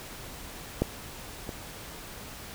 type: clicks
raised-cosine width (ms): 2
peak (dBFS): -10 / -21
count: 2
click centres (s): 0.82 / 1.492
effects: pink hiss -43 dBFS RMS until 2.54 s